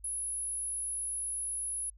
sine tone, 10548 Hz, E9, in tune, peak -33 dBFS, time 0.04-1.9 s, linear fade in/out 5 ms, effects added 50 Hz sine -53 dBFS peak until 1.97 s

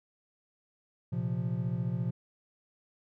triangle chord, Bb suspended second, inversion none, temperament just, 116.54 / 131.11 / 174.81 Hz, Bb2 / C3 / F3, 0 / +4 / +2 cents, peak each -32 dBFS, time 1.12-2.11 s, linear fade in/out 10 ms, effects none

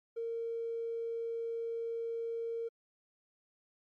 triangle tone, 460.7 Hz, A#4, 20 cents flat, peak -31 dBFS, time 0.16-2.69 s, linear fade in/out 20 ms, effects tanh soft clip ceiling -33 dBFS + Opus 48 kbps

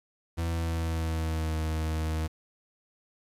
40% pulse tone with pitch glide, 83.3 to 78.99 Hz, E2 to D#2, +19 to +27 cents, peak -27 dBFS, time 0.37-2.28 s, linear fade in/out 20 ms, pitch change -92 cents, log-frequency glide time 0.51-1.58 s, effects resampled to 32000 Hz + 9-bit

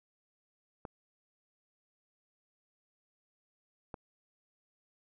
clicks, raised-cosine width 1 ms, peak -27 dBFS, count 2, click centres 0.852 / 3.942 s, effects none

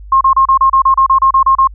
sine tone bursts, 1070 Hz, C6, 38 cents sharp, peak -5 dBFS, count 13, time 0.12-1.674 s, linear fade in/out 5 ms, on 90 ms, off 32 ms, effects added 50 Hz sine -29 dBFS peak until 1.74 s

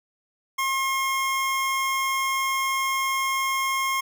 25% pulse tone, 1073 Hz, C6, 43 cents sharp, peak -19 dBFS, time 0.58-4.01 s, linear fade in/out 10 ms, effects none

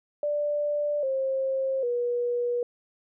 sine tone with pitch steps, 588 / 533 / 483.2 Hz, D5 / C5 / B4, +2 / +32 / -38 cents, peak -24 dBFS, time 0.23-2.63 s, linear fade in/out 2 ms, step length 800 ms, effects none

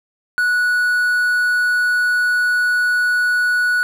triangle tone with quantisation, 1470 Hz, F#6, 12 cents flat, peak -12 dBFS, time 0.38-3.83 s, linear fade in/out 0 ms, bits 7, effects none

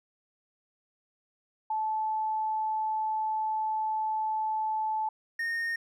sine / triangle tone pair in turn, 870 / 1843.5 Hz, A5 / A#6, -20 / -20 cents, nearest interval octave + minor second, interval 1300 cents, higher second, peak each -27 dBFS, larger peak neither, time 1.7-5.09 / 5.39-5.76 s, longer first, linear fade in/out 5 ms, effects none

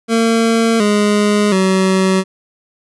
25% pulse tone with pitch steps, 227.7 / 207.6 / 189.27 Hz, A#3 / G#3 / F#3, -40 / 0 / +40 cents, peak -7 dBFS, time 0.08-2.24 s, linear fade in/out 50 ms, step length 720 ms, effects resampled to 24000 Hz

